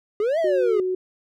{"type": "exponential two-way sweep", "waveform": "triangle", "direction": "up then down", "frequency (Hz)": [400.8, 678, 400.8], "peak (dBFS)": -17, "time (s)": [0.2, 0.8], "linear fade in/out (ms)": 2, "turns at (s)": 0.39}
{"type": "tone", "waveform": "sine", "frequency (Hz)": 370, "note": "F#4", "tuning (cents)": 0, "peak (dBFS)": -21, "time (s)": [0.44, 0.95], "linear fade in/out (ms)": 5}
{"effects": []}